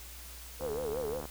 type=tone with vibrato; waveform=sine; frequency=466.2 Hz; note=A#4; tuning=in tune; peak=-33 dBFS; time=0.59-1.22 s; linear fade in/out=50 ms; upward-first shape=sine; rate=5.6 Hz; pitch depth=190 cents each way
type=click train; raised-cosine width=1 ms; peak=-27 dBFS; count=49; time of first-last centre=0.61-1.254 s; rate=74.5 Hz
effects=added 60 Hz sine -48 dBFS peak until 1.3 s + white hiss -49 dBFS RMS until 1.3 s